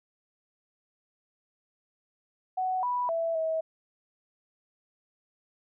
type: tone with pitch steps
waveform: sine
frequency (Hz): 745 / 984 / 662 / 643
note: F#5 / B5 / E5 / E5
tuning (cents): +12 / -7 / +7 / -43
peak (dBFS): -26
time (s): 2.57-3.61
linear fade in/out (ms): 10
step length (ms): 260
effects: none